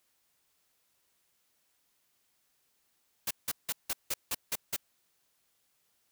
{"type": "noise bursts", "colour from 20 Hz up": "white", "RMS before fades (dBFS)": -32, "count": 8, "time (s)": [3.27, 4.764], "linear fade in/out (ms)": 5, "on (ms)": 38, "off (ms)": 170, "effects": ["white hiss -74 dBFS RMS until 6.11 s"]}